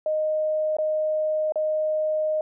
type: tone with dropouts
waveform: sine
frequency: 619 Hz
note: D#5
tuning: 9 cents flat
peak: -21 dBFS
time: 0.06-2.41 s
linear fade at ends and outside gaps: 2 ms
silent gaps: 0.768-0.785 / 1.522-1.557 s
effects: none